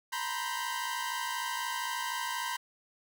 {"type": "tone cluster", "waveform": "sawtooth", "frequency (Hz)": [924, 977, 1041, 1568], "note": ["A#5", "B5", "C6", "G6"], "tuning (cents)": [-16, -19, -9, 0], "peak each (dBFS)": [-35, -33, -36, -36], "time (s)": [0.12, 2.57], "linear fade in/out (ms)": 10, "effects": []}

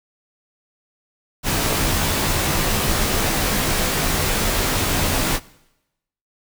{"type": "noise with comb filter", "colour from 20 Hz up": "pink", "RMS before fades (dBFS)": -20, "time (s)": [1.43, 5.4], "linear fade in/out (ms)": 50, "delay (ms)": 17, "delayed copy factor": -0.6, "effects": ["noise-tail reverb RT60 0.9 s tail -21 dB re dry"]}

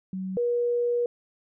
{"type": "tone pair in turn", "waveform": "sine", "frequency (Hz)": [188.3, 480.4], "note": ["F#3", "B4"], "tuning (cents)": [31, -48], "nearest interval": "octave + major third", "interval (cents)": 1621, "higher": "second", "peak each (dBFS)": [-29, -22], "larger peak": "second", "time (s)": [[0.13, 0.37], [0.37, 1.06]], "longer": "second", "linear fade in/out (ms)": 2, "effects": []}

